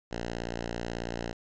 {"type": "tone", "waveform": "5% pulse", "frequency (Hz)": 58.27, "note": "A#1", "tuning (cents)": 0, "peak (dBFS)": -22, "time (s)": [0.11, 1.33], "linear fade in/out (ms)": 5, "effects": ["resampled to 16000 Hz"]}